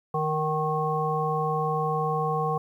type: harmonic tone with a mistuned harmonic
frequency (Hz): 155.56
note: D#3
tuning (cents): 0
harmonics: 1 / 3 / 5 / 7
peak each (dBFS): -29 / -29 / -29 / -29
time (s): 0.14-2.58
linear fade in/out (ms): 5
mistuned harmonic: 5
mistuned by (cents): -25
effects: 10-bit